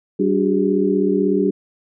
sine tone cluster, 193.5 / 289.5 / 371.1 / 407.3 Hz, G3 / D4 / F#4 / G#4, -22 / -25 / +5 / -34 cents, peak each -20 dBFS, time 0.19-1.51 s, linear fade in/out 10 ms, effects none

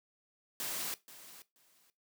white noise with echo, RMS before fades -38 dBFS, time 0.6-0.94 s, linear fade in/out 0 ms, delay 480 ms, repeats 2, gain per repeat -15 dB, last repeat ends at 1.9 s, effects noise-tail reverb RT60 0.2 s tail -17 dB re dry + high-pass 150 Hz 12 dB/octave

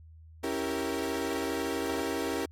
35% pulse chord, C# diminished seventh, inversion none, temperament equal, 277.2 / 329.6 / 392 / 466.2 Hz, C#4 / E4 / G4 / Bb4, 0 / 0 / 0 / 0 cents, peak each -34 dBFS, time 0.43-2.46 s, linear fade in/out 10 ms, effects added 80 Hz sine -49 dBFS peak until 2.51 s + AAC 48 kbps

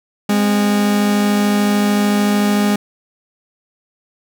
40% pulse tone pair together, 205.7 / 259.2 Hz, G#3 / C4, -16 / -16 cents, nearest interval major third, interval 400 cents, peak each -12 / -22 dBFS, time 0.29-2.76 s, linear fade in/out 5 ms, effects none

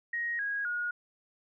sine tone with pitch steps, 1880 / 1646.1 / 1441.3 Hz, A#6 / G#6 / F#6, +14 / -16 / -46 cents, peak -30 dBFS, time 0.13-0.91 s, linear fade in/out 5 ms, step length 260 ms, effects none

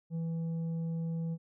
sine tone with tanh clipping, 164.8 Hz, E3, in tune, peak -33 dBFS, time 0.1-1.38 s, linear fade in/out 50 ms, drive 5 dB, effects none

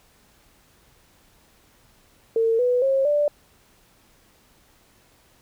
sine tone with pitch steps, 453.2 / 494.2 / 538.9 / 587.7 Hz, A#4 / B4 / C#5 / D5, -49 / +1 / -49 / +1 cents, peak -17 dBFS, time 2.36-3.28 s, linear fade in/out 2 ms, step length 230 ms, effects pink hiss -58 dBFS RMS until 5.41 s

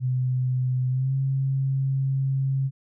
sine tone with pitch glide, 127.5 to 134.85 Hz, C3 to C#3, -44 to -47 cents, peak -21 dBFS, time 0-2.71 s, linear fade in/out 50 ms, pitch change +97 cents, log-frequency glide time 0.9-1.14 s, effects none

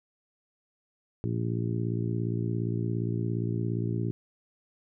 harmonic tone, 57.3 Hz, A#1, 29 cents flat, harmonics 2 / 3 / 4 / 5 / 6 / 7, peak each -29 / -34 / -38 / -38 / -37 / -40 dBFS, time 1.24-4.11 s, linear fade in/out 0 ms, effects none

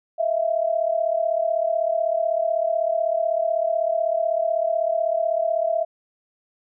sine tone pair together, 641 / 677 Hz, E5 / E5, -49 / +46 cents, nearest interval minor second, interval 95 cents, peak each -22 dBFS, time 0.18-5.85 s, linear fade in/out 20 ms, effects none

